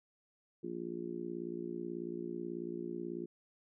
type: harmonic tone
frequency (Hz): 58.27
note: A#1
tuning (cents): 0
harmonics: 3 / 4 / 5 / 6 / 7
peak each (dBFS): -47 / -46 / -47 / -41 / -47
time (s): 0.63-3.26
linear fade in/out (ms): 10
effects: none